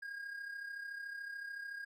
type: tone with amplitude modulation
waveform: triangle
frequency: 1626 Hz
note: G#6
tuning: 37 cents flat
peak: -38 dBFS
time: 0.02-1.85 s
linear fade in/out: 10 ms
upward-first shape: sine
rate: 33.7 Hz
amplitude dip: 55%
effects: none